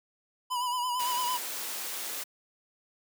square tone with vibrato, 987.8 Hz, B5, in tune, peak -29 dBFS, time 0.5-1.38 s, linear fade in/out 20 ms, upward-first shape sine, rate 8.9 Hz, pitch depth 50 cents each way
white noise, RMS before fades -36 dBFS, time 0.99-2.24 s, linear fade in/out 10 ms
effects high-pass 300 Hz 12 dB/octave

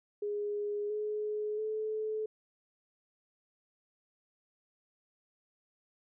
sine tone with pitch steps, 413.4 / 423.1 / 433 Hz, G#4 / G#4 / A4, -8 / +32 / -28 cents, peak -32 dBFS, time 0.22-2.26 s, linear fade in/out 5 ms, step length 680 ms, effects none

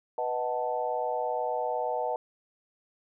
sine chord, B dominant seventh, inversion none, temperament equal, 493.9 / 622.3 / 740 / 880 Hz, B4 / D#5 / F#5 / A5, 0 / 0 / 0 / 0 cents, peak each -33 dBFS, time 0.18-2.16 s, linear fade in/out 2 ms, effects none

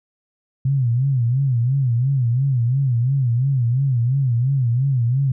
sine tone with vibrato, 127.4 Hz, C3, 46 cents flat, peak -15 dBFS, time 0.65-5.32 s, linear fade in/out 5 ms, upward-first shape sine, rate 2.9 Hz, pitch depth 160 cents each way, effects none

